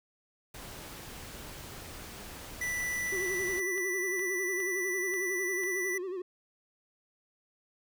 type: noise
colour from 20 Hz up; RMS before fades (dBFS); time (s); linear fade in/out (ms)
pink; -45; 0.54-3.6; 5
type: clicks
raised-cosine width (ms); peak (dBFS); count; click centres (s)
0.3; -32; 8; 2.446 / 2.639 / 2.805 / 3.779 / 4.194 / 4.603 / 5.139 / 5.636
type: tone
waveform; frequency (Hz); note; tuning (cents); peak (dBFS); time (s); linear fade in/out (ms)
square; 1975.5; B6; 0; -32; 2.61-5.98; 5
type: tone with vibrato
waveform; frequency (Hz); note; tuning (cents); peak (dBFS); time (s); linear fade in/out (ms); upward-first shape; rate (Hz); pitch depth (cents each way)
triangle; 371.6; F#4; +7; -32; 3.12-6.22; 5; sine; 11; 91
effects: none